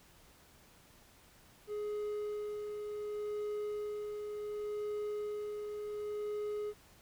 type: tone with tremolo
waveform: triangle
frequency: 418.7 Hz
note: G#4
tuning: 14 cents sharp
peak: -33 dBFS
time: 1.67-6.74 s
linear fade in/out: 50 ms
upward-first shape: sine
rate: 0.68 Hz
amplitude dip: 35%
effects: pink hiss -62 dBFS RMS until 7.01 s